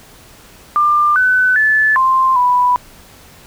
sine tone with pitch steps, 1194 / 1506 / 1738 / 1048 / 988 Hz, D6 / F#6 / A6 / C6 / B5, +28 / +30 / -22 / +2 / 0 cents, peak -9 dBFS, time 0.76-2.76 s, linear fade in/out 0 ms, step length 400 ms, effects pink hiss -42 dBFS RMS until 3.46 s

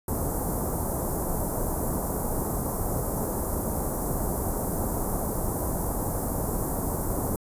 pink band-stop noise, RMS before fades -28 dBFS, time 0.08-7.36 s, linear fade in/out 2 ms, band 1000 to 9200 Hz, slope 24 dB/octave, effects resampled to 32000 Hz

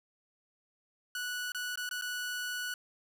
sawtooth tone with dropouts, 1475 Hz, F#6, 6 cents flat, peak -31 dBFS, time 1.15-2.74 s, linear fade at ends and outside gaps 2 ms, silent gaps 1.52-1.547 / 1.757-1.774 / 1.891-1.911 / 2.013-2.021 s, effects none

